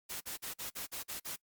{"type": "noise bursts", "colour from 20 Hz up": "white", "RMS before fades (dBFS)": -41, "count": 8, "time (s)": [0.09, 1.365], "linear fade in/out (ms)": 20, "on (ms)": 120, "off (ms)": 45, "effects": ["noise-tail reverb RT60 0.1 s tail -23 dB re dry", "Opus 48 kbps"]}